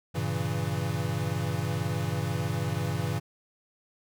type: chord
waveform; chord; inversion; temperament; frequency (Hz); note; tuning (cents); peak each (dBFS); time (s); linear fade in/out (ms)
square; G diminished seventh; none; equal; 98 / 116.54 / 138.59 / 164.81; G2 / Bb2 / Db3 / Fb3; 0 / 0 / 0 / 0; -34; 0.14-3.2; 20
effects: none